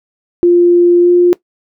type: tone with pitch glide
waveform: sine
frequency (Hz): 349.2 to 352.8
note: F4 to F4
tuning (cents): 0 to +18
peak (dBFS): -4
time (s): 0.43-1.33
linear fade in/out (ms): 0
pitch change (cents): +18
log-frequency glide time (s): 1.01-1.1
effects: noise-tail reverb RT60 0.1 s tail -19 dB re dry